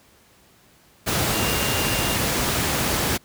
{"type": "tone in noise", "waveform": "sine", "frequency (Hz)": 2794, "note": "F7", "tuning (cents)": 0, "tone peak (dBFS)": -30, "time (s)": [1.33, 2.17], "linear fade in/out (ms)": 20, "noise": "pink", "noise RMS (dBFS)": -22, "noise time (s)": [1.06, 3.18], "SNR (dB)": -11, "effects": ["pink hiss -55 dBFS RMS until 3.24 s", "high-pass 60 Hz 12 dB/octave"]}